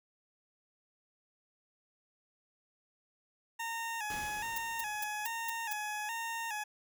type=tone with vibrato; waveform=20% pulse; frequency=880 Hz; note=A5; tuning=in tune; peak=-31 dBFS; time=3.59-6.64 s; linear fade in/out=10 ms; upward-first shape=square; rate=1.2 Hz; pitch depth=74 cents each way
type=noise with exponential decay; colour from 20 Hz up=pink; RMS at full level=-44 dBFS; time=4.1-5.76 s; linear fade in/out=1 ms; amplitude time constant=360 ms
type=noise bursts; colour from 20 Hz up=violet; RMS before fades=-36 dBFS; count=6; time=4.56-5.73 s; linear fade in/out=5 ms; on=20 ms; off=210 ms
effects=none